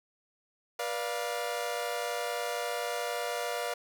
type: chord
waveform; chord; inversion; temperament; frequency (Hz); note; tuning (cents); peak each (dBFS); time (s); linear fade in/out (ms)
sawtooth; B diminished; none; equal with one note detuned; 483.4 / 587.3 / 698.5; B4 / D5 / F5; -37 / 0 / 0; -32 / -33 / -32; 0.79-3.74; 5
effects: none